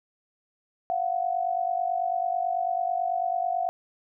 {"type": "tone pair together", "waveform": "sine", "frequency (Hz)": [690.9, 740], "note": ["F5", "F#5"], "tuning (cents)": [-19, 0], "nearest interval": "minor second", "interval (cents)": 119, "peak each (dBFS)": -27, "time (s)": [0.9, 3.69], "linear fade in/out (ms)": 0, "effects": []}